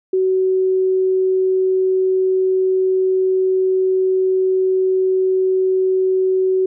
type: tone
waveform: sine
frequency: 375.7 Hz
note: F#4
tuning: 26 cents sharp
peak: -13 dBFS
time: 0.13-6.66 s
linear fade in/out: 5 ms
effects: none